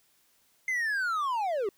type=linear sweep; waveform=triangle; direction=down; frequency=2093 to 370 Hz; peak=-25 dBFS; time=0.68-1.69 s; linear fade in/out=2 ms; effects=white hiss -67 dBFS RMS until 1.77 s